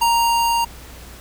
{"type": "tone with level ramp", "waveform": "square", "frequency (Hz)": 932.3, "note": "A#5", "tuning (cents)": 0, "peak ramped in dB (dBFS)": [-14, -17], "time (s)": [0.01, 0.65], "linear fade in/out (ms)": 10, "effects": ["added 60 Hz sine -39 dBFS peak until 1.2 s", "pink hiss -41 dBFS RMS until 1.2 s"]}